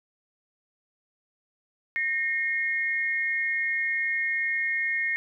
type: tone pair together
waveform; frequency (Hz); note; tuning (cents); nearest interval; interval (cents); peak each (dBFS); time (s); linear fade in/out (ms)
sine; 1841.3 / 2151; A#6 / C7; -22 / +47; minor third; 269; -27; 1.96-5.16; 0
effects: none